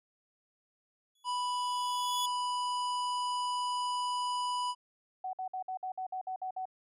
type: tone with exponential growth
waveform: sawtooth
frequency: 3396 Hz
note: G#7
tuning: 38 cents sharp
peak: -29 dBFS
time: 1.15-2.26 s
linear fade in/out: 5 ms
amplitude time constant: 240 ms
type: harmonic tone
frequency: 987.8 Hz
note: B5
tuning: in tune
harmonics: 1 / 3 / 5 / 7 / 9 / 10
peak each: -31 / -41 / -45 / -52 / -53 / -54 dBFS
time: 1.24-4.75 s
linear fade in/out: 50 ms
type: tone bursts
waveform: sine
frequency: 749 Hz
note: F#5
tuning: 21 cents sharp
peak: -34 dBFS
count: 10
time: 5.24-6.655 s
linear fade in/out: 5 ms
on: 92 ms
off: 55 ms
effects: resampled to 32000 Hz